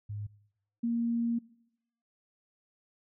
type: tone pair in turn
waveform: sine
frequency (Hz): 103.83 / 233.7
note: G#2 / A#3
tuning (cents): 0 / +5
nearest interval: octave + major second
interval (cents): 1405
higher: second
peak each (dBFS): -35 / -27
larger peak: second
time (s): 0.09-0.27 / 0.83-1.39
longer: second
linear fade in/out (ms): 10
effects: noise-tail reverb RT60 0.8 s tail -22 dB re dry